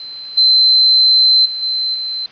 sine tone with level steps, 4082 Hz, C8, 44 cents flat, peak -27 / -7 / -20 / -15 / -19 dBFS, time 0-2.26 s, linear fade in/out 2 ms, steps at 0.37 / 1.45 / 1.62 / 1.94 s, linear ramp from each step 10 ms, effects white hiss -42 dBFS RMS until 2.31 s + resampled to 11025 Hz

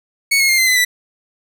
sawtooth tone with pitch steps, 2217 / 2166 / 2117 / 2069 / 2021 / 1975.1 Hz, C#7 / C#7 / C7 / C7 / B6 / B6, 0 / -41 / +20 / -20 / +39 / 0 cents, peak -8 dBFS, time 0.31-0.85 s, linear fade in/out 10 ms, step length 90 ms, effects none

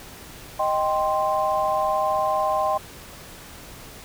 sine chord, C minor, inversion first, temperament equal, 622.3 / 784 / 1046.5 Hz, Eb5 / G5 / C6, 0 / 0 / 0 cents, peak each -24 dBFS, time 0.59-2.78 s, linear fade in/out 10 ms, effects pink hiss -42 dBFS RMS until 4.04 s

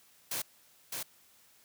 white noise with echo, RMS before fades -35 dBFS, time 0.31-0.42 s, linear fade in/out 5 ms, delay 610 ms, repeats 1, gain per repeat -3 dB, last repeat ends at 1.03 s, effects white hiss -63 dBFS RMS until 1.64 s + high-pass 60 Hz 12 dB/octave

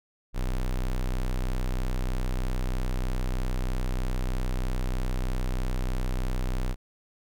square tone, 31.58 Hz, B0, 39 cents sharp, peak -26 dBFS, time 0.33-6.76 s, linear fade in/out 50 ms, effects none

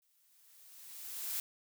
blue noise with exponential growth, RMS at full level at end -36 dBFS, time 0.02-1.4 s, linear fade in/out 1 ms, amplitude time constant 300 ms, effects none

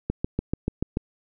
click train, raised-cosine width 3 ms, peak -11 dBFS, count 7, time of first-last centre 0.1-0.971 s, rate 6.89 Hz, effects none

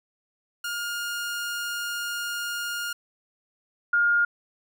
sawtooth / sine tone pair in turn, 1417 / 1417 Hz, F6 / F6, +25 / +25 cents, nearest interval unison, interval 0 cents, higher neither, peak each -25 / -18 dBFS, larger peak second, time 0.64-2.93 / 3.93-4.25 s, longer first, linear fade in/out 5 ms, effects none

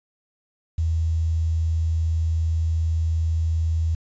sine tone with quantisation, 81.3 Hz, E2, 23 cents flat, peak -19 dBFS, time 0.78-3.95 s, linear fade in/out 5 ms, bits 8, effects resampled to 16000 Hz

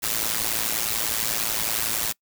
white noise with amplitude modulation, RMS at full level -22 dBFS, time 0.02-2.13 s, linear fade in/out 20 ms, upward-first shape sine, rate 111 Hz, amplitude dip 80%, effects noise-tail reverb RT60 0.1 s tail -24 dB re dry

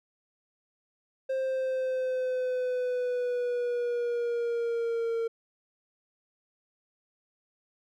triangle exponential sweep, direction down, 529 to 457 Hz, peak -25 dBFS, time 1.29-5.28 s, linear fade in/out 10 ms, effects none

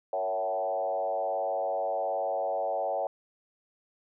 sine tone with frequency modulation, 657 Hz, E5, 6 cents flat, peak -27 dBFS, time 0.13-3.07 s, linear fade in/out 2 ms, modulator 98.7 Hz, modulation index 1.5, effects none

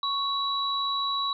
sine tone pair together, 1108.7 / 3909 Hz, C#6 / B7, 0 / -19 cents, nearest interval octave + minor seventh, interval 2181 cents, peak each -28 dBFS, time 0.03-1.33 s, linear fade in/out 2 ms, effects none

